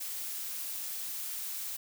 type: noise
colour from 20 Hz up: blue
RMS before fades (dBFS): -38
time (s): 0-1.77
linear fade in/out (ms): 10
effects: none